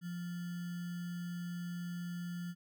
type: tone with sample-and-hold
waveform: sine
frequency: 174.61 Hz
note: F3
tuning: in tune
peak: -38 dBFS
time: 0.01-2.55 s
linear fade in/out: 50 ms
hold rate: 1575 Hz
effects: none